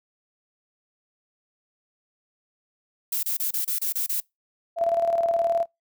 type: noise bursts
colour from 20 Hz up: violet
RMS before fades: -26 dBFS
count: 8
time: 3.12-4.203 s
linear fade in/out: 5 ms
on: 110 ms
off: 29 ms
type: tone with tremolo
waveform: sine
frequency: 675 Hz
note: E5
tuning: 41 cents sharp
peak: -18 dBFS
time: 4.76-5.66 s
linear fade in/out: 50 ms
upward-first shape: square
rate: 19 Hz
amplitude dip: 50%
effects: noise-tail reverb RT60 0.2 s tail -26 dB re dry